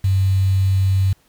sine tone with quantisation, 95.8 Hz, G2, 39 cents flat, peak -13 dBFS, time 0.04-1.13 s, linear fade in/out 5 ms, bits 6, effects pink hiss -58 dBFS RMS until 1.28 s

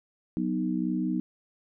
sine chord, B major, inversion second, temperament equal, 185 / 246.9 / 311.1 Hz, F#3 / B3 / D#4, 0 / 0 / 0 cents, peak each -30 dBFS, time 0.37-1.2 s, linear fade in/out 0 ms, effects none

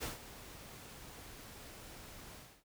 pink noise with ADSR envelope, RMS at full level -39 dBFS, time 0-2.64 s, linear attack 31 ms, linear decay 140 ms, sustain -13 dB, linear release 290 ms, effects none

